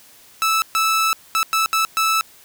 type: tone bursts at uneven times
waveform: sawtooth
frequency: 1312 Hz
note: E6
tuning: 9 cents flat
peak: -12 dBFS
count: 6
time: 0.42-0.62 / 0.75-1.13 / 1.35-1.43 / 1.53-1.66 / 1.73-1.85 / 1.97-2.21 s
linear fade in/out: 0 ms
effects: white hiss -48 dBFS RMS until 2.44 s